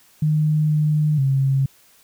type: tone with pitch steps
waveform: sine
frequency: 153.2 / 151.9 / 135.6 Hz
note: D#3 / D#3 / C#3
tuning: -27 / -41 / -38 cents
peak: -15 dBFS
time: 0.22-1.66 s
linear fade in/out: 5 ms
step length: 480 ms
effects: white hiss -54 dBFS RMS until 2.03 s